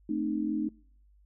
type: chord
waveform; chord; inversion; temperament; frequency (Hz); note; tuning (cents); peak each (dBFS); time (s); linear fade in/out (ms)
sine; A diminished; none; equal with one note detuned; 220 / 261.6 / 306.3; A3 / C4 / Eb4; 0 / 0 / -27; -33 / -35 / -30; 0.09-0.69; 5
effects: noise-tail reverb RT60 0.6 s tail -26 dB re dry + added 50 Hz sine -58 dBFS peak until 1.25 s